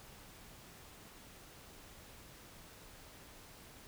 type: silence
effects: pink hiss -56 dBFS RMS until 3.87 s